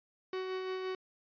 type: tone with tremolo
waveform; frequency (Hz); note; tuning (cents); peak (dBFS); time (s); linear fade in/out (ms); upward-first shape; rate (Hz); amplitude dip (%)
45% pulse; 374.3; F#4; +20; -34; 0.33-0.95; 2; sine; 5.8; 30
effects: resampled to 11025 Hz

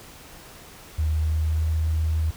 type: tone with pitch glide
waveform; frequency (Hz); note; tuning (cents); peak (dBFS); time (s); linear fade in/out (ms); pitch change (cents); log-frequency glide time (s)
sine; 77.78 to 79.37; D#2 to D#2; 0 to +35; -20; 0.98-2.31; 10; +35; 1.12-1.7
effects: pink hiss -45 dBFS RMS until 2.36 s

